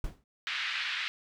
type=noise with exponential decay; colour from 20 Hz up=brown; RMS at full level=-33 dBFS; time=0.04-0.24 s; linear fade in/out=2 ms; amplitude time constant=43 ms
type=band-pass noise; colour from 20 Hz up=pink; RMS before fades=-34 dBFS; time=0.47-1.08 s; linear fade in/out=0 ms; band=1600 to 3700 Hz; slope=24 dB/octave
effects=none